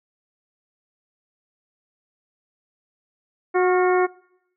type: harmonic tone with a mistuned harmonic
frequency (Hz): 365.2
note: F#4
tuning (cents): -23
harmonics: 1 / 2 / 3 / 4 / 5 / 6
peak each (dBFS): -17 / -23 / -27 / -29 / -31 / -33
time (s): 3.54-4.07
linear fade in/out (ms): 20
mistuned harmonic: 4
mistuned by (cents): -56
effects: noise-tail reverb RT60 0.8 s tail -23 dB re dry